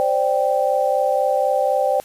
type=chord; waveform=sine; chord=C suspended second; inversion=none; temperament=equal; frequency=523.3 / 587.3 / 784 Hz; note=C5 / D5 / G5; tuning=0 / 0 / 0 cents; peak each=-20 dBFS; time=0-2 s; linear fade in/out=0 ms; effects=white hiss -46 dBFS RMS until 2.04 s + resampled to 32000 Hz